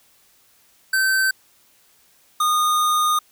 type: tone pair in turn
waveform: square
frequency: 1544 / 1227.9 Hz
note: G6 / D#6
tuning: -27 / -23 cents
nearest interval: major third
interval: 396 cents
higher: first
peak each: -17 dBFS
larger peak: neither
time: 0.93-1.31 / 2.4-3.19 s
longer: second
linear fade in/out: 5 ms
effects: white hiss -57 dBFS RMS until 3.31 s